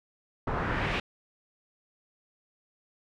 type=noise with low-pass filter sweep; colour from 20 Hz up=pink; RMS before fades=-30 dBFS; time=0.47-1 s; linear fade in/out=5 ms; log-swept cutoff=1100 to 2800 Hz; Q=1.7; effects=none